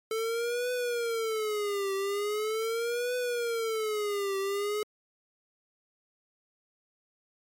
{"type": "tone with vibrato", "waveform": "square", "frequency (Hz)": 440, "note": "A4", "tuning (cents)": 0, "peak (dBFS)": -29, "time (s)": [0.11, 4.83], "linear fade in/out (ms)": 2, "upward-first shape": "triangle", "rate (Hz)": 0.41, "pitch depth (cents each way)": 220, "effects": ["MP3 64 kbps"]}